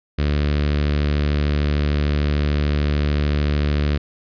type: tone with notch filter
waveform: sawtooth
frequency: 73.42 Hz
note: D2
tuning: in tune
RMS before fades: -19 dBFS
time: 0.18-3.98 s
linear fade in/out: 10 ms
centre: 850 Hz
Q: 1.2
effects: resampled to 11025 Hz